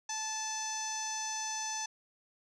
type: tone with low-pass filter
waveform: sawtooth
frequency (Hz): 873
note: A5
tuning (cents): -14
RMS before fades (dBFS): -37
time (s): 0.09-1.86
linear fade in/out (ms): 5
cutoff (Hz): 6100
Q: 8.8
effects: none